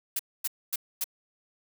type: noise bursts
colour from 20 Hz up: blue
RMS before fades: -29 dBFS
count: 4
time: 0.16-1.042 s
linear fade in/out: 5 ms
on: 33 ms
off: 250 ms
effects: none